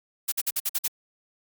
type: noise bursts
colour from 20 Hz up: blue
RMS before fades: -25 dBFS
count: 7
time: 0.28-0.88 s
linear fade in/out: 10 ms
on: 42 ms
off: 51 ms
effects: Opus 48 kbps